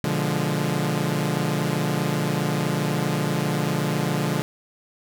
sawtooth chord, B diminished seventh, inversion none, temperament equal with one note detuned, 122.05 / 146.83 / 174.61 / 207.7 Hz, B2 / D3 / F3 / Ab3, -20 / 0 / 0 / 0 cents, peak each -27 / -21 / -23 / -25 dBFS, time 0.04-4.42 s, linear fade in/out 0 ms, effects none

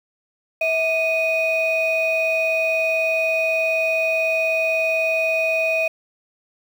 sine tone pair together, 648.5 / 2489 Hz, E5 / D#7, -28 / 0 cents, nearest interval octave + major seventh, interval 2328 cents, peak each -19 dBFS, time 0.61-5.88 s, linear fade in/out 5 ms, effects tanh soft clip ceiling -12 dBFS + 7-bit

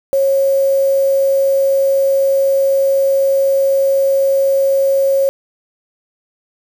sine tone with quantisation, 546 Hz, C#5, 26 cents flat, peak -10 dBFS, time 0.13-5.29 s, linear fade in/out 0 ms, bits 5, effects none

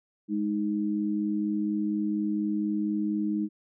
sine tone pair together, 207.7 / 311.9 Hz, G#3 / D#4, 0 / +4 cents, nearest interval perfect fifth, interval 704 cents, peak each -28 dBFS, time 0.28-3.49 s, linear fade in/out 50 ms, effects none

